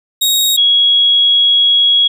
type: tone pair in turn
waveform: sawtooth / sine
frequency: 3769 / 3323 Hz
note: A#7 / G#7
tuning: +18 / 0 cents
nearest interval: major second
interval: 218 cents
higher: first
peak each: -7 dBFS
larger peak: neither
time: 0.21-0.57 / 0.57-2.08 s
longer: second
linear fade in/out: 10 ms
effects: none